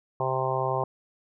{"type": "harmonic tone", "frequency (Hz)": 131, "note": "C3", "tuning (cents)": 2, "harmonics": [1, 3, 4, 5, 6, 7, 8], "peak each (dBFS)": [-32, -32, -32, -32, -32, -32, -32], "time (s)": [0.2, 0.84], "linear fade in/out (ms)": 2, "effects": []}